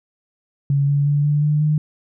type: tone with pitch steps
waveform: sine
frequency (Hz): 140.5 / 142.71 / 144.95 / 147.23 / 149.54 / 151.89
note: C#3 / D3 / D3 / D3 / D3 / D#3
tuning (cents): +24 / -49 / -22 / +5 / +32 / -41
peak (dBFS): -14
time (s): 0.7-1.78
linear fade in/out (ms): 2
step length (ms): 180
effects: none